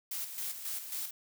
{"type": "noise with tremolo", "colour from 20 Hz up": "blue", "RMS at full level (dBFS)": -37, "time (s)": [0.11, 1.11], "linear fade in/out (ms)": 5, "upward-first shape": "square", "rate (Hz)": 3.7, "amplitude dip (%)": 55, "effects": []}